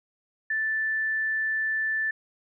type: tone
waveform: sine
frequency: 1760 Hz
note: A6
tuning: in tune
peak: -24 dBFS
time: 0.5-2.11 s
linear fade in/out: 5 ms
effects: none